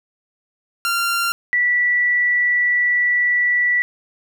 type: tone pair in turn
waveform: sawtooth / sine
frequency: 1384 / 1957.3 Hz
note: F6 / B6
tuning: -16 / -16 cents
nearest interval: tritone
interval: 600 cents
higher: second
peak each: -14 dBFS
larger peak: neither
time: 0.85-1.32 / 1.53-3.82 s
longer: second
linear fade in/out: 0 ms
effects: none